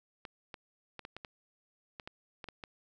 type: clicks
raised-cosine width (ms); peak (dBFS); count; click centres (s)
0.3; -27; 11; 0.252 / 0.542 / 0.993 / 1.051 / 1.166 / 1.248 / 1.998 / 2.075 / 2.442 / 2.487 / 2.638
effects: none